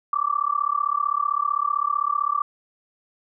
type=tone with amplitude modulation; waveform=sine; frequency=1164 Hz; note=D6; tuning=16 cents flat; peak=-16 dBFS; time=0.13-2.42 s; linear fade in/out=2 ms; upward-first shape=sine; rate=35.6 Hz; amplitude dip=100%; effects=none